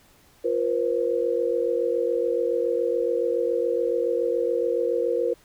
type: chord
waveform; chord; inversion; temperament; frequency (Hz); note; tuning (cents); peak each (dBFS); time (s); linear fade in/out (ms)
sine; F suspended fourth; none; equal with one note detuned; 349.2 / 476.2 / 523.3; F4 / Bb4 / C5; 0 / +37 / 0; -28 / -23 / -27; 0.44-5.34; 10
effects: pink hiss -57 dBFS RMS until 5.44 s